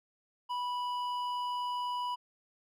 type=tone with hard clipping; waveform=sine; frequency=984 Hz; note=B5; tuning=7 cents flat; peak=-34 dBFS; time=0.49-2.16 s; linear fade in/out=20 ms; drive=8 dB; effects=none